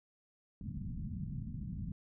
white low-pass noise, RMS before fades -41 dBFS, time 0.61-1.92 s, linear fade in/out 2 ms, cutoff 220 Hz, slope 48 dB/octave, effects none

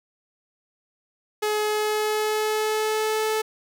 sawtooth tone with pitch glide, 424.1 to 435.3 Hz, G#4 to A4, +36 to -19 cents, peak -18 dBFS, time 1.42-3.42 s, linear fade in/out 10 ms, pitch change +45 cents, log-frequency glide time 1.62-3.25 s, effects none

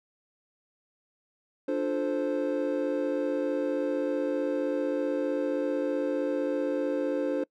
triangle chord, D minor seventh, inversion none, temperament equal, 293.7 / 349.2 / 440 / 523.3 Hz, D4 / F4 / A4 / C5, 0 / 0 / 0 / 0 cents, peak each -28 / -33 / -32 / -28 dBFS, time 1.68-7.44 s, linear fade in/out 5 ms, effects noise-tail reverb RT60 0.1 s tail -24 dB re dry

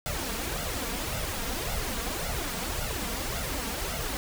pink noise with flanger, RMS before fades -32 dBFS, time 0.06-4.17 s, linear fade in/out 0 ms, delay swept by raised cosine 1.4 to 4.4 ms, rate 1.8 Hz, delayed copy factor +0.7, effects none

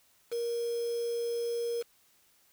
sine tone with quantisation, 470.5 Hz, A#4, 16 cents sharp, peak -30 dBFS, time 0.31-1.83 s, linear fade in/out 20 ms, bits 7, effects white hiss -66 dBFS RMS until 2.52 s

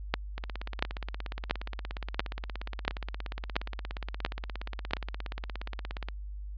two click trains, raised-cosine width 0.3 ms, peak -21 / -9 dBFS, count 98 / 8, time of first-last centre 0.38-6.086 / 0.14-4.935 s, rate 17 / 1.46 Hz, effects added 50 Hz sine -37 dBFS peak until 6.57 s + resampled to 11025 Hz

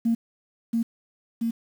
sine tone with echo, 230 Hz, A#3, 23 cents flat, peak -18 dBFS, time 0.05-0.15 s, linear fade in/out 10 ms, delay 680 ms, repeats 2, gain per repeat -2 dB, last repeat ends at 1.51 s, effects tanh soft clip ceiling -14 dBFS + 8-bit

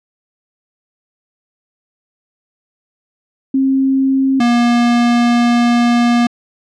sine / square tone pair in turn, 267.8 / 238.6 Hz, C4 / A#3, +40 / +41 cents, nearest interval major second, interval 199 cents, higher first, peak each -10 dBFS, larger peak neither, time 3.54-4.4 / 4.4-6.27 s, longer second, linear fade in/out 5 ms, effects low-pass 5000 Hz 12 dB/octave

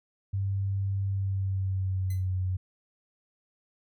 sine tone with pitch glide, 98 to 92.61 Hz, G2 to F#2, 0 to +2 cents, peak -26 dBFS, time 0.33-2.57 s, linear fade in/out 10 ms, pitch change -98 cents, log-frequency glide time 1.07-2.36 s
5% pulse tone with exponential decay, 2034 Hz, C7, 50 cents flat, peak -34 dBFS, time 2.1-2.28 s, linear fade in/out 5 ms, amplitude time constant 39 ms
effects none

